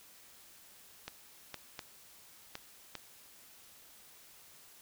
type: clicks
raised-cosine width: 0.2 ms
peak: -23 dBFS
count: 5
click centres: 1.08 / 1.543 / 1.792 / 2.554 / 2.953 s
effects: white hiss -58 dBFS RMS until 4.81 s